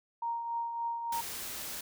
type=tone with tremolo; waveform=sine; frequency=932.3 Hz; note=A#5; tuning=in tune; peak=-30 dBFS; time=0.22-1.21 s; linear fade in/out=5 ms; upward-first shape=triangle; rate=3.5 Hz; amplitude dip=50%
type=noise; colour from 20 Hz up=white; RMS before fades=-40 dBFS; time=1.12-1.81 s; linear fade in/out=5 ms
effects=none